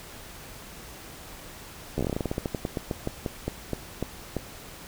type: slowing click train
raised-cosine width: 2 ms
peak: -14 dBFS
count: 24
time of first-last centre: 1.98-4.367 s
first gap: 13 ms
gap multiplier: 1.16
effects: pink hiss -44 dBFS RMS until 4.87 s